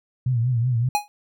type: tone with vibrato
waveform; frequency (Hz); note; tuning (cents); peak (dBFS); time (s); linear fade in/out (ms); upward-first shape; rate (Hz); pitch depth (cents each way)
sine; 121.2; B2; -32; -18; 0.26-0.89; 5; triangle; 5.3; 130
type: tone with exponential decay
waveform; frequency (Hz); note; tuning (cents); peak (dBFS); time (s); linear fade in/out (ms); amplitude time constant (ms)
square; 830; G#5; -1; -15; 0.95-1.08; 0; 27
effects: none